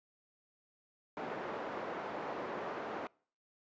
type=band-pass noise; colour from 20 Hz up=pink; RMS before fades=-41 dBFS; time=1.17-3.07 s; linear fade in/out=0 ms; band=370 to 1200 Hz; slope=12 dB/octave; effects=noise-tail reverb RT60 0.5 s tail -26 dB re dry + resampled to 16000 Hz